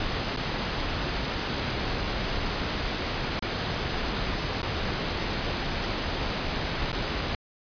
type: noise with dropouts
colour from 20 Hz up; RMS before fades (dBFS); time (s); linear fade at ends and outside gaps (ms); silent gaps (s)
pink; -29; 0-7.35; 2; 0.364-0.371 / 3.394-3.423 / 4.619-4.629 / 6.919-6.928
effects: resampled to 11025 Hz